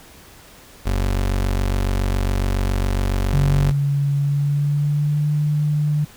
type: tone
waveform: 30% pulse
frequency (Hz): 47.21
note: F#1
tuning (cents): +36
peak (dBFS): -15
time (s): 0.85-3.72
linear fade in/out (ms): 20
type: tone with pitch glide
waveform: sine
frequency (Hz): 141.3 to 149.1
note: C#3 to D3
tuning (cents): +34 to +27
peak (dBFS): -16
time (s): 3.33-6.05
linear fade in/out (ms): 10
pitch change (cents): +93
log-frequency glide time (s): 4.16-5.31
effects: pink hiss -45 dBFS RMS until 6.16 s